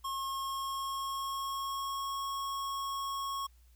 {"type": "tone with pitch glide", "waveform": "square", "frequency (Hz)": [1080, 1098.2], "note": ["C#6", "C#6"], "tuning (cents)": [-45, -17], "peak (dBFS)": -35, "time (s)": [0.04, 3.47], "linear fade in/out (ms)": 10, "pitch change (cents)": 28, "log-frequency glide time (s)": [0.17, 2.24], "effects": ["added 60 Hz sine -58 dBFS peak until 3.75 s", "white hiss -71 dBFS RMS until 3.75 s"]}